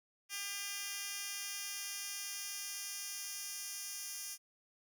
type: tone with high-pass filter sweep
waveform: 10% pulse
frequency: 401.1 Hz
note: G4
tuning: 40 cents sharp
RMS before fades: -43 dBFS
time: 0.29-4.38 s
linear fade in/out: 50 ms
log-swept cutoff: 3300 to 5900 Hz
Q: 0.92
effects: none